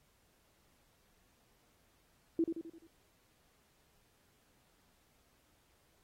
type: tone with echo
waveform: sine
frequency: 330 Hz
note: E4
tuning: 2 cents sharp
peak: -27 dBFS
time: 2.39-2.44 s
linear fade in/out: 2 ms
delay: 86 ms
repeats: 5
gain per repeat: -6 dB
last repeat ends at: 2.87 s
effects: pink hiss -72 dBFS RMS until 6.03 s + AAC 48 kbps